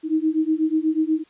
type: beating tone pair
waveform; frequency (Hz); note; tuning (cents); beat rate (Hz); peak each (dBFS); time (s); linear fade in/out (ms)
sine; 311.1 / 319.3; D#4 / D#4; 0 / +45; 8.2; -21; 0.03-1.24; 50
effects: white hiss -57 dBFS RMS until 1.29 s + resampled to 8000 Hz